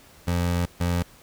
25% pulse tone bursts at uneven times, 87.31 Hz, F2, in tune, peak -18 dBFS, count 2, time 0.27-0.66 / 0.8-1.03 s, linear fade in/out 10 ms, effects pink hiss -52 dBFS RMS until 1.22 s

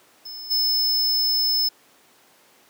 square tone with level steps, 5230 Hz, E8, 15 cents flat, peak -34 / -19 dBFS, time 0.25-1.69 s, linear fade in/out 10 ms, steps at 0.5 s, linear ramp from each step 20 ms, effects pink hiss -55 dBFS RMS until 2.69 s + high-pass 300 Hz 12 dB/octave

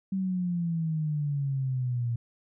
sine exponential sweep, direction down, 193.6 to 116.6 Hz, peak -26 dBFS, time 0.12-2.16 s, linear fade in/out 5 ms, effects none

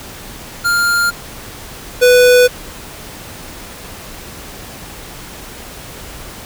square tone pair in turn, 1400 / 495 Hz, F6 / B4, +4 / +4 cents, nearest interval octave + tritone, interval 1800 cents, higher first, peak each -12 / -6 dBFS, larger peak second, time 0.64-1.11 / 2.01-2.48 s, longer neither, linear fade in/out 20 ms, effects pink hiss -32 dBFS RMS until 6.45 s

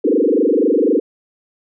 sine tone with frequency modulation, 380 Hz, F#4, 46 cents sharp, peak -11 dBFS, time 0.04-1 s, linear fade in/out 10 ms, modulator 24 Hz, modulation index 4.7, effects none

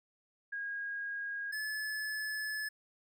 sine / square tone pair in turn, 1635 / 1722.4 Hz, G#6 / A6, -28 / -37 cents, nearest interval minor second, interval 91 cents, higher second, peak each -36 / -36 dBFS, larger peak neither, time 0.52-1.52 / 1.52-2.69 s, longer second, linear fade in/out 10 ms, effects none

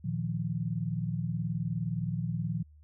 sine chord, Bb suspended fourth, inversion none, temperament equal, 116.54 / 155.56 / 174.61 Hz, Bb2 / Eb3 / F3, 0 / 0 / 0 cents, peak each -34 dBFS, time 0.04-2.63 s, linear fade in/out 10 ms, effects added 75 Hz sine -53 dBFS peak until 2.83 s

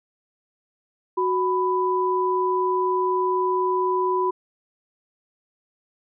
sine tone pair together, 370 / 994.1 Hz, F#4 / B5, 0 / +11 cents, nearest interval octave + perfect fourth, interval 1711 cents, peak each -22 / -22 dBFS, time 1.17-4.31 s, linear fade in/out 10 ms, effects none

